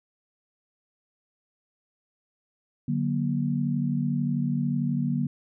sine chord, D augmented, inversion none, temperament equal with one note detuned, 146.83 / 185 / 238.1 Hz, D3 / F#3 / A#3, 0 / 0 / +37 cents, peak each -27 / -30 / -27 dBFS, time 2.88-5.27 s, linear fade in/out 5 ms, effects none

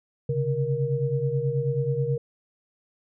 sine tone cluster, 132.3 / 141.6 / 470.6 Hz, C3 / C#3 / A#4, +20 / +37 / +16 cents, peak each -27 dBFS, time 0.29-2.18 s, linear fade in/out 5 ms, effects none

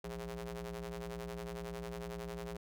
sawtooth ring-modulated tone, 118.6 Hz, A#2, 30 cents sharp, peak -34 dBFS, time 0.04-2.57 s, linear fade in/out 5 ms, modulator 291 Hz, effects none

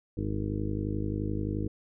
harmonic tone with a mistuned harmonic, 51.5 Hz, G#1, 14 cents flat, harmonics 1 / 2 / 3 / 4 / 5 / 6 / 7 / 8 / 9, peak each -36 / -33 / -40 / -37 / -43 / -35 / -42 / -43 / -43 dBFS, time 0.17-1.68 s, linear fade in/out 5 ms, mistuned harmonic 9, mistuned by +26 cents, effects none

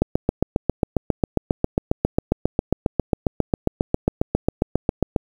click train, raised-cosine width 2 ms, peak -3 dBFS, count 39, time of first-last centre 0.02-5.162 s, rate 7.39 Hz, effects 7-bit

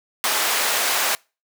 pink high-pass noise, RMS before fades -21 dBFS, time 0.24-1.15 s, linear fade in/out 0 ms, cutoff 760 Hz, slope 12 dB/octave, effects noise-tail reverb RT60 0.3 s tail -26 dB re dry

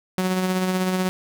sawtooth tone with tremolo, 185.2 Hz, F#3, 2 cents sharp, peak -15 dBFS, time 0.18-1.09 s, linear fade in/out 0 ms, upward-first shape sine, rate 16 Hz, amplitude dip 35%, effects none

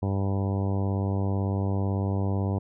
harmonic tone, 98 Hz, G2, in tune, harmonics 1 / 2 / 3 / 4 / 5 / 6 / 7 / 8 / 9 / 10, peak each -25 / -31 / -35 / -37 / -39 / -41 / -42 / -43 / -44 / -45 dBFS, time 0.02-2.59 s, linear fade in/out 10 ms, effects none

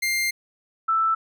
sawtooth / sine tone pair in turn, 2100 / 1322.9 Hz, C7 / E6, +6 / +6 cents, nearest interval minor sixth, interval 800 cents, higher first, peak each -18 dBFS, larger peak neither, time 0.02-0.31 / 0.88-1.15 s, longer first, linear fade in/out 10 ms, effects none

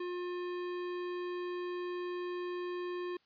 sine tone with hard clipping, 356.2 Hz, F4, 34 cents sharp, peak -38 dBFS, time 0-3.17 s, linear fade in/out 5 ms, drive 17 dB, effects white hiss -71 dBFS RMS until 3.25 s + resampled to 11025 Hz

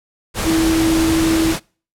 sine tone in noise, 324.2 Hz, E4, 29 cents flat, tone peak -13 dBFS, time 0.44-1.55 s, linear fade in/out 50 ms, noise pink, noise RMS -21 dBFS, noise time 0.34-1.6 s, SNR +5 dB, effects noise-tail reverb RT60 0.4 s tail -26 dB re dry + low-pass 12000 Hz 12 dB/octave

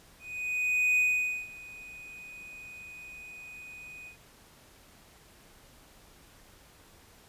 triangle tone with ADSR envelope, 2489 Hz, D#7, in tune, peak -20 dBFS, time 0.19-4.17 s, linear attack 790 ms, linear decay 490 ms, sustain -22 dB, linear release 100 ms, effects pink hiss -57 dBFS RMS until 7.28 s + resampled to 32000 Hz

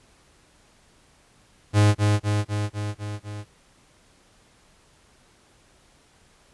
45% pulse tone with echo, 104 Hz, G#2, 3 cents sharp, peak -14 dBFS, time 1.73-1.95 s, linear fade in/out 50 ms, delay 250 ms, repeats 6, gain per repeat -3 dB, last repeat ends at 3.45 s, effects pink hiss -58 dBFS RMS until 6.53 s + resampled to 24000 Hz

